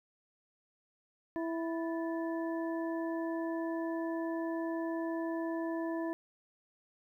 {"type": "harmonic tone with a mistuned harmonic", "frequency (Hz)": 329.6, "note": "E4", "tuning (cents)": 0, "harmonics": [1, 2, 3, 5], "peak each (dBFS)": [-34, -40, -44, -48], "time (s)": [1.36, 6.13], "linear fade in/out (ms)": 0, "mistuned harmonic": 5, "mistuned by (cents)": 100, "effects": ["12-bit"]}